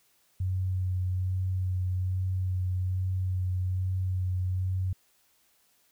sine tone with vibrato, 92.5 Hz, F#2, in tune, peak -26 dBFS, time 0.4-4.93 s, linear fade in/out 5 ms, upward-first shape sine, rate 1.2 Hz, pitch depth 15 cents each way, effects white hiss -67 dBFS RMS until 5.91 s

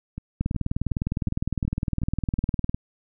two click trains, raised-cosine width 5 ms, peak -20 / -12 dBFS, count 7 / 47, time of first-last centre 0.18-2.386 / 0.41-2.745 s, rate 2.72 / 19.7 Hz, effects none

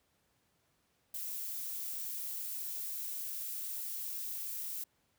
violet noise, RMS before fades -40 dBFS, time 1.14-4.84 s, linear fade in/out 5 ms, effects pink hiss -75 dBFS RMS until 5.18 s + high-pass 60 Hz 12 dB/octave

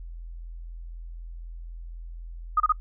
sine tone bursts, 1244.5 Hz, D#6, in tune, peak -17 dBFS, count 3, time 2.57-2.723 s, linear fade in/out 5 ms, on 31 ms, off 30 ms, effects noise-tail reverb RT60 0.1 s tail -24 dB re dry + added 42 Hz sine -36 dBFS peak until 2.8 s

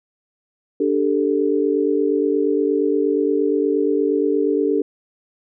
sine tone cluster, 292.9 / 395 / 443.5 Hz, D4 / G4 / A4, -5 / +13 / +14 cents, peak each -20 dBFS, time 0.8-4.82 s, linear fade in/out 5 ms, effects none

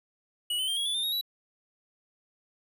square tone with pitch steps, 2922 / 3048 / 3179 / 3316 / 3459 / 3608 / 3763 / 3925 Hz, F#7 / G7 / G7 / G#7 / A7 / A7 / A#7 / B7, -22 / -49 / +24 / -3 / -30 / +43 / +16 / -11 cents, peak -28 dBFS, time 0.5-1.212 s, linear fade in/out 5 ms, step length 89 ms, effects none

